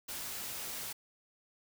white noise, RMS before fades -41 dBFS, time 0.08-0.93 s, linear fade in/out 10 ms, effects none

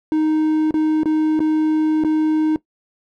triangle tone with dropouts, 311.1 Hz, D#4, in tune, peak -12 dBFS, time 0.12-2.56 s, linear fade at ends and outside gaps 1 ms, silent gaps 0.709-0.741 / 1.033-1.057 / 1.393-1.403 / 2.038-2.047 s, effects noise-tail reverb RT60 0.1 s tail -18 dB re dry

